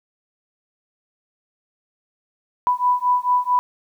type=beating tone pair; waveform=sine; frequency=987.8 / 992.3 Hz; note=B5 / B5; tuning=0 / +8 cents; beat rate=4.5 Hz; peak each=-19 dBFS; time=2.67-3.59 s; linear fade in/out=0 ms; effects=9-bit